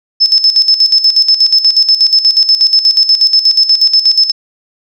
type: tone with tremolo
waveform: sine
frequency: 5240 Hz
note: E8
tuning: 11 cents flat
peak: -3 dBFS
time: 0.2-4.32 s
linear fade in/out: 20 ms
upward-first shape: square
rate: 8.3 Hz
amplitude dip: 70%
effects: none